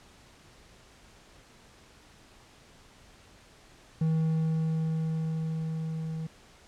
triangle tone with level ramp, 160 Hz, D#3, 49 cents sharp, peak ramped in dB -21 to -30 dBFS, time 4.01-6.27 s, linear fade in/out 5 ms, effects pink hiss -56 dBFS RMS until 6.67 s + low-pass 8000 Hz 12 dB/octave

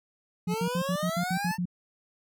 25% pulse exponential sweep, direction up, 415.3 to 908 Hz, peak -26 dBFS, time 0.47-1.58 s, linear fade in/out 50 ms
sine tone bursts, 177.2 Hz, F3, 25 cents sharp, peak -26 dBFS, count 9, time 0.47-1.655 s, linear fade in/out 5 ms, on 73 ms, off 66 ms
effects none

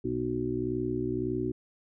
harmonic tone, 61.8 Hz, B1, 2 cents sharp, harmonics 1 / 2 / 4 / 5 / 6, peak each -43 / -36 / -35 / -33 / -32 dBFS, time 0.04-1.52 s, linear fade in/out 10 ms, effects none

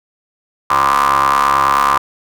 30% pulse ring-modulated tone, 69.3 Hz, C#2, in tune, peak -5 dBFS, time 0.7-1.98 s, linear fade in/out 5 ms, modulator 1110 Hz, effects none

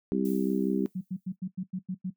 harmonic tone, 65.41 Hz, C2, in tune, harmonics 3 / 4 / 5 / 6, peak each -29 / -30 / -31 / -32 dBFS, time 0.12-0.86 s, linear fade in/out 0 ms
violet noise with exponential decay, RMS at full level -45 dBFS, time 0.25-1.36 s, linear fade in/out 1 ms, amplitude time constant 240 ms
sine tone bursts, 185 Hz, F#3, in tune, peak -29 dBFS, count 8, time 0.95-2.104 s, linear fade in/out 10 ms, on 62 ms, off 94 ms
effects noise-tail reverb RT60 0.1 s tail -17 dB re dry

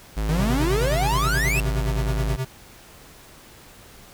square tone, 53.2 Hz, G#1, 42 cents sharp, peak -23 dBFS, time 0.16-2.37 s, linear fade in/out 20 ms
45% pulse exponential sweep, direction up, 147.3 to 2735 Hz, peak -22 dBFS, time 0.29-1.6 s, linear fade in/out 0 ms
square tone with tremolo, 130.81 Hz, C3, in tune, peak -23 dBFS, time 0.39-2.45 s, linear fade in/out 5 ms, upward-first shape sine, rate 9.5 Hz, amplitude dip 90%
effects pink hiss -47 dBFS RMS until 4.13 s

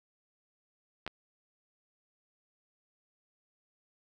clicks, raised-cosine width 0.3 ms, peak -22 dBFS, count 2, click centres 1.065 / 1.077 s, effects none

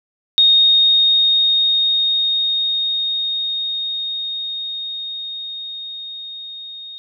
sine tone with level ramp, 3712 Hz, A#7, 8 cents flat, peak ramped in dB -8 to -31 dBFS, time 0.38-6.98 s, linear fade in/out 0 ms, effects none

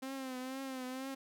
sawtooth tone with vibrato, 261.6 Hz, C4, in tune, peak -36 dBFS, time 0.02-1.15 s, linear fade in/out 10 ms, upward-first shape triangle, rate 2.1 Hz, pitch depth 65 cents each way, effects none

